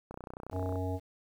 click train, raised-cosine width 1 ms, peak -28 dBFS, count 21, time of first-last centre 0.11-0.757 s, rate 30.9 Hz
harmonic tone, 92.5 Hz, F#2, in tune, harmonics 1 / 3 / 5 / 7 / 9, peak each -33 / -38 / -40 / -41 / -43 dBFS, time 0.51-1 s, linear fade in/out 50 ms
effects 10-bit

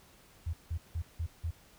sine tone bursts, 82.41 Hz, E2, in tune, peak -31 dBFS, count 5, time 0.46-1.51 s, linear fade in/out 10 ms, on 74 ms, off 170 ms, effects pink hiss -60 dBFS RMS until 1.78 s

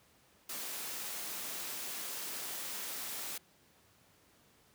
white high-pass noise, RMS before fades -41 dBFS, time 0.49-3.38 s, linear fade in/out 5 ms, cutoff 180 Hz, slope 12 dB/octave, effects pink hiss -66 dBFS RMS until 4.74 s + high-pass 80 Hz 12 dB/octave

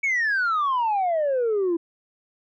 sine exponential sweep, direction down, 2270 to 328 Hz, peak -18 dBFS, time 0.03-1.77 s, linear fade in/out 10 ms, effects tanh soft clip ceiling -18 dBFS

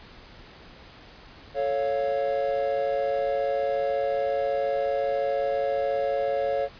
triangle chord, A augmented, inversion none, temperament equal, 440 / 554.4 / 698.5 Hz, A4 / C#5 / E#5, 0 / 0 / 0 cents, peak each -29 / -23 / -28 dBFS, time 1.54-6.69 s, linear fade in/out 50 ms, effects pink hiss -48 dBFS RMS until 6.79 s + resampled to 11025 Hz

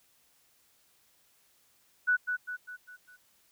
sine tone with echo, 1480 Hz, F#6, in tune, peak -22 dBFS, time 2.07-2.17 s, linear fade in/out 20 ms, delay 200 ms, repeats 5, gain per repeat -6 dB, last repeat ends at 3.17 s, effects white hiss -67 dBFS RMS until 3.51 s

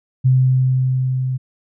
sine tone with level ramp, 129.4 Hz, C3, 19 cents flat, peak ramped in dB -9 to -18 dBFS, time 0.24-1.38 s, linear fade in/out 20 ms, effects none

